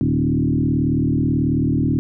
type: tone with frequency modulation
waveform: sine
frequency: 203.1 Hz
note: G#3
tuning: 38 cents flat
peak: -15 dBFS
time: 0.01-1.99 s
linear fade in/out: 0 ms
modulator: 38.4 Hz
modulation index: 2.9
effects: none